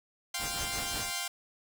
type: chord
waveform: 5% pulse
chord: F suspended second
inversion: none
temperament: equal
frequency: 698.5 / 784 / 1046.5 Hz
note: F5 / G5 / C6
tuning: 0 / 0 / 0 cents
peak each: -26 / -26 / -26 dBFS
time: 0.34-1.28 s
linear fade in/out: 5 ms
type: noise with tremolo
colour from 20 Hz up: pink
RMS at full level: -38 dBFS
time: 0.38-1.13 s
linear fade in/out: 50 ms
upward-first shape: sine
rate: 5.4 Hz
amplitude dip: 65%
effects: none